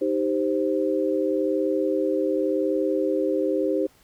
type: chord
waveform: sine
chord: C minor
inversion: first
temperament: equal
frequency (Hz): 311.1 / 392 / 523.3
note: Eb4 / G4 / C5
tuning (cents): 0 / 0 / 0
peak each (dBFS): -25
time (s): 0.01-3.87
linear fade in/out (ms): 10
effects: pink hiss -58 dBFS RMS until 4.03 s